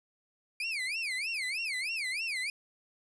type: tone with vibrato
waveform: 35% pulse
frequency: 2343 Hz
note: D7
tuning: 5 cents flat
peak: -30 dBFS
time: 0.6-2.5 s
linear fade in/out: 2 ms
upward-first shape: sine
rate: 3.2 Hz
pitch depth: 280 cents each way
effects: resampled to 22050 Hz + 12-bit